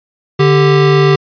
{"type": "tone pair together", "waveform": "square", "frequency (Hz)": [146.83, 392], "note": ["D3", "G4"], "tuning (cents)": [0, 0], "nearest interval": "octave + perfect fourth", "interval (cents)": 1700, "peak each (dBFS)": -10, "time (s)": [0.39, 1.16], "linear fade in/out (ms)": 10, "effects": ["resampled to 11025 Hz"]}